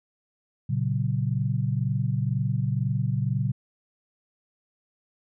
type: chord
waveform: sine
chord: F# major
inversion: first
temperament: equal with one note detuned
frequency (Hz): 116.54 / 138.59 / 186.71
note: A#2 / C#3 / F#3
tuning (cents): 0 / 0 / +16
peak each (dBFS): -26 / -26 / -31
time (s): 0.69-3.52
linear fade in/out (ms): 10
effects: none